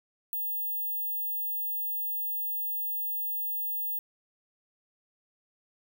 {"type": "tone", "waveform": "sine", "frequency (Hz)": 15750, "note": "B9", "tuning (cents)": -6, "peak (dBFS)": -29, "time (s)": [0.33, 3.99], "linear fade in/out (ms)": 2, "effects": []}